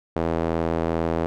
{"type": "tone with band-pass filter", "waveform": "sawtooth", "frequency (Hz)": 82.41, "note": "E2", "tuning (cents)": 0, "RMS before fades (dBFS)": -24, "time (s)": [0.16, 1.26], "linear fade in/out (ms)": 0, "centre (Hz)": 510, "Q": 1, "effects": []}